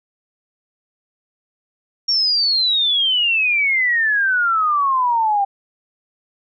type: exponential sweep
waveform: sine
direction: down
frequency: 5588 to 784 Hz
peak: -14 dBFS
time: 2.08-5.45 s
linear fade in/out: 10 ms
effects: none